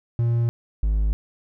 triangle tone pair in turn, 117.6 / 52.38 Hz, A#2 / G#1, +16 / +16 cents, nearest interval octave + major second, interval 1400 cents, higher first, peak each -16 dBFS, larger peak neither, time 0.19-0.49 / 0.83-1.13 s, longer neither, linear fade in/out 0 ms, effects none

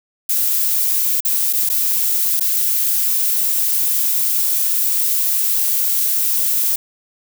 violet noise with dropouts, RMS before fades -17 dBFS, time 0.29-6.76 s, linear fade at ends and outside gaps 5 ms, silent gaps 1.205-1.249 / 1.529-1.533 / 1.691-1.698 / 2.397-2.407 s, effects none

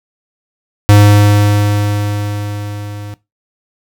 square tone with level ramp, 103.2 Hz, G#2, 10 cents flat, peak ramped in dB -3 to -26 dBFS, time 0.89-3.14 s, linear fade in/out 0 ms, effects noise-tail reverb RT60 0.2 s tail -18 dB re dry

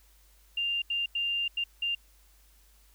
sine tone bursts at uneven times, 2794 Hz, F7, in tune, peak -27 dBFS, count 5, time 0.57-0.82 / 0.9-1.06 / 1.15-1.48 / 1.57-1.64 / 1.82-1.95 s, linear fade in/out 5 ms, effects added 50 Hz sine -59 dBFS peak until 2.94 s + white hiss -64 dBFS RMS until 2.94 s

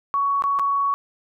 sine tone with dropouts, 1119 Hz, C#6, 16 cents sharp, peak -18 dBFS, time 0.14-0.94 s, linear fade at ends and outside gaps 0 ms, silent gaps 0.422-0.439 / 0.589-0.595 s, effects none

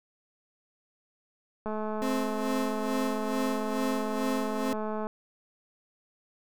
click train, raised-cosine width 1 ms, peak -21 dBFS, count 734, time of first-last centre 1.66-5.069 s, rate 215 Hz
35% pulse tone with tremolo, 261.6 Hz, C4, in tune, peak -26 dBFS, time 2.02-4.73 s, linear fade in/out 0 ms, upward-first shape sine, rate 2.3 Hz, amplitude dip 60%
effects none

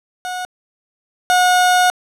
30% pulse tone pair in turn, 730 / 726.2 Hz, F#5 / F#5, -24 / -33 cents, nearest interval unison, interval 9 cents, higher first, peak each -20 / -8 dBFS, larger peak second, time 0.25-0.45 / 1.3-1.9 s, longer second, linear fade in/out 0 ms, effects low-pass 12000 Hz 12 dB/octave

